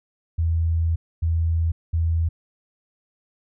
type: tone bursts at uneven times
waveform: sine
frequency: 82.41 Hz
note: E2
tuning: in tune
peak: -18 dBFS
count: 3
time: 0.38-0.96 / 1.22-1.72 / 1.93-2.29 s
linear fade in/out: 10 ms
effects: none